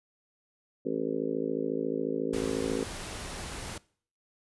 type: harmonic tone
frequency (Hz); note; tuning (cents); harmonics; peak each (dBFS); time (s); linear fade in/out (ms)
54.1; A1; -29; 3 / 4 / 5 / 6 / 7 / 8 / 9 / 10; -43 / -39 / -33 / -45 / -34 / -35 / -36 / -44; 0.85-2.84; 10
type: noise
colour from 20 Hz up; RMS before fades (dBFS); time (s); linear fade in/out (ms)
pink; -39; 2.33-3.78; 5
effects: noise-tail reverb RT60 0.5 s tail -22 dB re dry + resampled to 24000 Hz